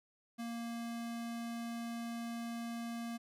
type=tone; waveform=square; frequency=233.1 Hz; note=A#3; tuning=in tune; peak=-40 dBFS; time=0.38-3.18 s; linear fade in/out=20 ms; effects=resampled to 32000 Hz